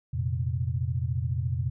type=chord; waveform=sine; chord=F suspended fourth; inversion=none; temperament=equal; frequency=87.31 / 116.54 / 130.81 Hz; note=F2 / Bb2 / C3; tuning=0 / 0 / 0 cents; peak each=-30 dBFS; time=0.13-1.7 s; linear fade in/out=10 ms; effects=none